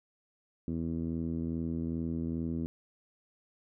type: tone with low-pass filter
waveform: 10% pulse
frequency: 82.41 Hz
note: E2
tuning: in tune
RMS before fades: -34 dBFS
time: 0.68-2.66 s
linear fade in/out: 0 ms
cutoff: 260 Hz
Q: 2
effects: none